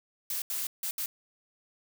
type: noise bursts at uneven times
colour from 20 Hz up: blue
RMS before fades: -33 dBFS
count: 4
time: 0.3-0.42 / 0.5-0.67 / 0.83-0.91 / 0.98-1.06 s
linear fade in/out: 2 ms
effects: none